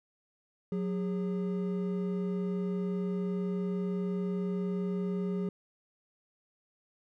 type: tone pair together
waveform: triangle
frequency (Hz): 183.11 / 408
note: F#3 / G#4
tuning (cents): -18 / -31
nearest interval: octave + major second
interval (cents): 1387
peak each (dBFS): -29 / -34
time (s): 0.72-5.49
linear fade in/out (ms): 2
effects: none